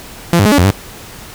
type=tone with pitch steps; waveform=sawtooth; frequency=171.1 / 99.5 / 211.3 / 286.5 / 88.7 / 98 Hz; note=F3 / G2 / G#3 / D4 / F2 / G2; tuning=-35 / +26 / +30 / -43 / +27 / 0 cents; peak=-3 dBFS; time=0.33-0.708 s; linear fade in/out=0 ms; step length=63 ms; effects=pink hiss -33 dBFS RMS until 1.34 s